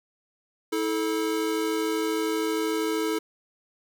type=tone pair together; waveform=square; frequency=322.5 / 435.4 Hz; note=E4 / A4; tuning=-38 / -18 cents; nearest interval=perfect fourth; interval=520 cents; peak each=-28 dBFS; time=0.72-3.19 s; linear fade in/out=10 ms; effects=none